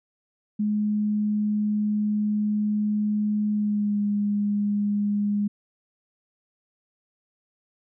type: tone with pitch glide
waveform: sine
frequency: 210 to 205.4 Hz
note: G#3 to G#3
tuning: +19 to -19 cents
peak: -21 dBFS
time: 0.59-5.48 s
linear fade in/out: 10 ms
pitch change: -38 cents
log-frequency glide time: 3.52-4.01 s
effects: none